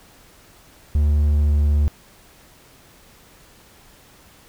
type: tone with pitch glide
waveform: triangle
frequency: 74 to 73.49 Hz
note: D2 to D2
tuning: +14 to +2 cents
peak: -12 dBFS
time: 0.95-1.88 s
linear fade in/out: 0 ms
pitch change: -12 cents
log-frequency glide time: 1.27-1.63 s
effects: pink hiss -50 dBFS RMS until 4.48 s